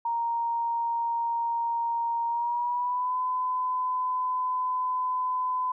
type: tone with pitch glide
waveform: sine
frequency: 932.3 to 1010.8 Hz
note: A#5 to B5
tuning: 0 to +40 cents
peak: -25 dBFS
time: 0.05-5.72 s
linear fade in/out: 5 ms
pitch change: +140 cents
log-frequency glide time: 2.27-3.17 s
effects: none